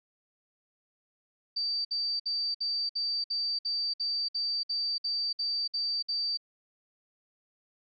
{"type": "tone bursts", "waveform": "sine", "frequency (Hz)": 4640, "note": "D8", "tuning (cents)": -22, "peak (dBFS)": -28, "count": 14, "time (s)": [1.56, 6.374], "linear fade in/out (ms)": 10, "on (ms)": 290, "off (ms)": 58, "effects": []}